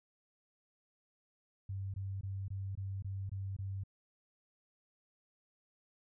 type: tone bursts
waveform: sine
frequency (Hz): 97.2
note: G2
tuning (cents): -14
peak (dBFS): -37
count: 8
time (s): 1.69-3.837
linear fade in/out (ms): 5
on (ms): 250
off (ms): 21
effects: none